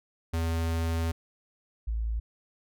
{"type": "tone pair in turn", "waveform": ["square", "sine"], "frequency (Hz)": [82.41, 55.58], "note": ["E2", "A1"], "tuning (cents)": [0, 18], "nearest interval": "perfect fifth", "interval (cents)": 682, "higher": "first", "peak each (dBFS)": -27, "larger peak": "neither", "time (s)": [[0.33, 1.12], [1.87, 2.2]], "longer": "first", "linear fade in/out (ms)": 10, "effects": []}